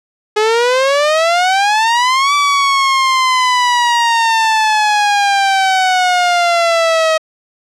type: exponential two-way sweep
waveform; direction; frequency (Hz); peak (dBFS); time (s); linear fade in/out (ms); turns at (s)
sawtooth; up then down; 419.7 to 1158 to 633; -6; 0.36-7.18; 10; 2.34
effects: low-pass 6000 Hz 12 dB/octave